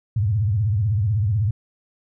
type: tone with vibrato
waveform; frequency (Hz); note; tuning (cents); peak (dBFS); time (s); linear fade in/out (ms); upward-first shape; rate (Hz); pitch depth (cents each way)
sine; 104.4; G#2; +10; -17; 0.16-1.51; 5; triangle; 16; 260
effects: none